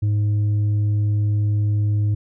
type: tone with tanh clipping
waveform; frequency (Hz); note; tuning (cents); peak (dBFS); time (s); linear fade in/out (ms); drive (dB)
triangle; 104.3; G#2; +8; -17; 0.02-2.15; 10; 8
effects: none